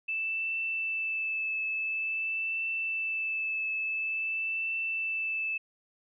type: tone with vibrato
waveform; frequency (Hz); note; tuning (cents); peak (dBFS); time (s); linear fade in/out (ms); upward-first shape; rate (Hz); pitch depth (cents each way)
sine; 2637; E7; 0; -29; 0.08-5.58; 10; triangle; 0.48; 20
effects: none